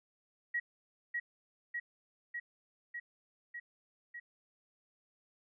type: tone with echo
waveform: sine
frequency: 1909 Hz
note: A#6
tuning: 41 cents sharp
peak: -31 dBFS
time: 0.54-0.6 s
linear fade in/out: 10 ms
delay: 600 ms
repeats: 6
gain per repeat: -2 dB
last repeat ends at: 4.2 s
effects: none